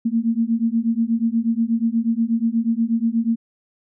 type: beating tone pair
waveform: sine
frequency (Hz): 225.1 / 233.4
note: A3 / A#3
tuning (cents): +40 / +2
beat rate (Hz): 8.3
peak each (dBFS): -20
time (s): 0.05-3.36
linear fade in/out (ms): 10
effects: none